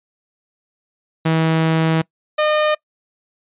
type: tone pair in turn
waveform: sawtooth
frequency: 161.3 / 609 Hz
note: E3 / D#5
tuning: -37 / -37 cents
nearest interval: octave + major seventh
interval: 2300 cents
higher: second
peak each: -10 dBFS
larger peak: neither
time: 1.25-2.02 / 2.38-2.75 s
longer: first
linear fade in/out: 10 ms
effects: noise-tail reverb RT60 0.1 s tail -23 dB re dry + resampled to 8000 Hz